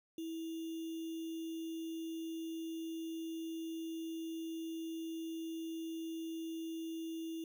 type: tone with sample-and-hold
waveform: sine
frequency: 326.6 Hz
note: E4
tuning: 16 cents flat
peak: -39 dBFS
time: 0.18-7.44 s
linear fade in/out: 2 ms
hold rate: 3150 Hz
effects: none